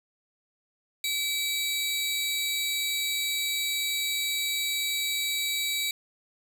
sawtooth tone pair together, 2297 / 3863 Hz, D7 / B7, -39 / -39 cents, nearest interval major sixth, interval 900 cents, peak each -27 / -26 dBFS, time 1.04-5.91 s, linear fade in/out 2 ms, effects 9-bit

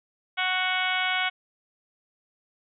harmonic tone, 370 Hz, F#4, in tune, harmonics 2 / 3 / 4 / 5 / 6 / 7 / 8 / 9 / 10, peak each -31 / -35 / -29 / -38 / -28 / -39 / -33 / -33 / -41 dBFS, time 0.37-1.3 s, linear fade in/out 20 ms, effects none

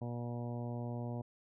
harmonic tone, 120 Hz, B2, 49 cents flat, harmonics 1 / 2 / 3 / 4 / 5 / 6 / 7 / 8, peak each -39 / -43 / -50 / -50 / -49 / -52 / -55 / -56 dBFS, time 0.01-1.22 s, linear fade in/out 10 ms, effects none

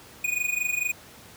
square tone with amplitude modulation, 2468 Hz, D#7, 15 cents flat, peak -22 dBFS, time 0.24-0.92 s, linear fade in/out 5 ms, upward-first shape sine, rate 24.5 Hz, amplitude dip 80%, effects pink hiss -48 dBFS RMS until 1.36 s + high-pass 80 Hz 12 dB/octave

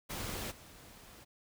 pink noise with level steps, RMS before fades -40 / -55 dBFS, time 0.09-1.25 s, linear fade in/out 20 ms, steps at 0.5 s, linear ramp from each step 20 ms, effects none

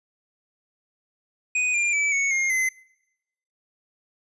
square tone with pitch steps, 2489 / 2395 / 2304 / 2216 / 2132 / 2051 Hz, D#7 / D7 / D7 / C#7 / C7 / C7, 0 / +33 / -34 / -1 / +32 / -35 cents, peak -21 dBFS, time 1.55-2.69 s, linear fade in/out 5 ms, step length 190 ms, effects noise-tail reverb RT60 0.9 s tail -23 dB re dry + resampled to 22050 Hz

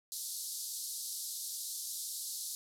white band-pass noise, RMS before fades -41 dBFS, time 0.12-2.55 s, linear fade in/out 0 ms, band 3900 to 13000 Hz, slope 48 dB/octave, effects none

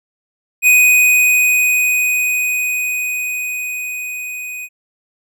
square tone with level ramp, 2493 Hz, D#7, 3 cents sharp, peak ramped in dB -7 to -26 dBFS, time 0.62-4.69 s, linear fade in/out 50 ms, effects none

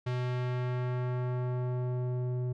square tone with low-pass filter sweep, 124.8 Hz, B2, 19 cents sharp, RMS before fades -32 dBFS, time 0.06-2.53 s, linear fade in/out 10 ms, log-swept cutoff 3900 to 420 Hz, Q 0.77, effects none

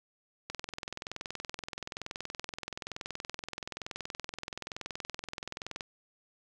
click train, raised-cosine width 0.2 ms, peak -20 dBFS, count 113, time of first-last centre 0.5-5.808 s, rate 21.1 Hz, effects none

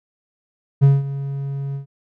triangle tone with ADSR envelope, 138.7 Hz, C#3, 1 cent sharp, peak -5 dBFS, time 0.81-1.86 s, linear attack 26 ms, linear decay 190 ms, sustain -16 dB, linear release 110 ms, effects none

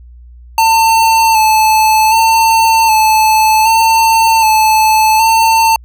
square tone with vibrato, 885 Hz, A5, 10 cents sharp, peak -7 dBFS, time 0.58-5.76 s, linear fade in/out 2 ms, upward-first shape square, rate 0.65 Hz, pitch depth 27 cents each way, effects added 60 Hz sine -33 dBFS peak until 5.84 s

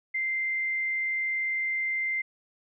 sine tone, 2087 Hz, C7, 5 cents flat, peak -26 dBFS, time 0.14-2.22 s, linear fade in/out 10 ms, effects none

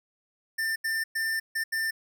square tone bursts at uneven times, 1792 Hz, A6, 31 cents sharp, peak -27 dBFS, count 5, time 0.58-0.76 / 0.84-1.04 / 1.15-1.4 / 1.55-1.64 / 1.72-1.91 s, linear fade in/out 10 ms, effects none

